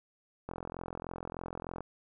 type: click train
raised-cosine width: 1 ms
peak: -25 dBFS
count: 58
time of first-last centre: 0.49-1.806 s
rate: 43.3 Hz
effects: none